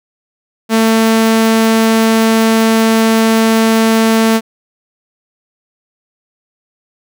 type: tone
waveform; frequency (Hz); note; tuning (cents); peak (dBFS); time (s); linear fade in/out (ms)
sawtooth; 223.7; A3; +29; -4; 0.69-4.41; 50
effects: none